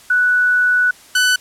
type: tone pair in turn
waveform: sine / sawtooth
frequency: 1480 / 1495.5 Hz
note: F#6 / F#6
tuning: 0 / +18 cents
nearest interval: unison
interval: 18 cents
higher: second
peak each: -11 / -8 dBFS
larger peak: second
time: 0.1-0.91 / 1.15-1.36 s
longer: first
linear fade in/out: 5 ms
effects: white hiss -44 dBFS RMS until 1.4 s + low-pass 11000 Hz 12 dB/octave